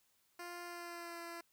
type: tone with pitch glide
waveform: 10% pulse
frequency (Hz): 349.2 to 339.5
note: F4 to F4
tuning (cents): 0 to -49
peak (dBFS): -37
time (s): 0.39-1.41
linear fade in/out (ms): 5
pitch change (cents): -49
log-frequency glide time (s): 0.64-1.2
effects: white hiss -75 dBFS RMS until 1.52 s